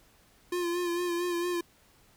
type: tone with vibrato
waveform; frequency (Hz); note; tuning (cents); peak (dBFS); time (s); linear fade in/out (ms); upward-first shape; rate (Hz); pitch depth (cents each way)
square; 349.2; F4; 0; -29; 0.52-1.61; 5; sine; 4.4; 36
effects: pink hiss -62 dBFS RMS until 2.16 s